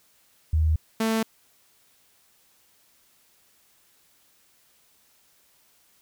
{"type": "tone pair in turn", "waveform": ["sine", "sawtooth"], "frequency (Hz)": [78.6, 222.8], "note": ["D#2", "A3"], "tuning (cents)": [18, 22], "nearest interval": "octave + tritone", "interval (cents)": 1804, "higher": "second", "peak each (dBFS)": -18, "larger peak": "neither", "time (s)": [[0.53, 0.76], [1, 1.23]], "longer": "neither", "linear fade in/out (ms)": 5, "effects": ["white hiss -62 dBFS RMS until 6.01 s"]}